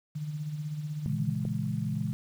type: tone with tremolo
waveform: sine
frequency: 150.8 Hz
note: D3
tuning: 46 cents sharp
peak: -30 dBFS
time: 0.15-1.32 s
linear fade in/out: 10 ms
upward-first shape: sine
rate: 16 Hz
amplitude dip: 50%
type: chord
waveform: sine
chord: A# half-diminished seventh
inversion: none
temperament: equal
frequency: 116.54 / 138.59 / 164.81 / 207.7 Hz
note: A#2 / C#3 / E3 / G#3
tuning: 0 / 0 / 0 / 0 cents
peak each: -34 dBFS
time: 1.06-2.13 s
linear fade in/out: 0 ms
type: click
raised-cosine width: 2 ms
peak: -26 dBFS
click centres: 1.452 s
effects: 9-bit